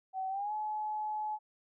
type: tone with pitch glide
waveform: sine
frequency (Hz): 760 to 853.1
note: F#5 to G#5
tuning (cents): +46 to +46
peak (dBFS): -33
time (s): 0.13-1.39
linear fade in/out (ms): 50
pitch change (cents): +200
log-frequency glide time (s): 0.29-0.53
effects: none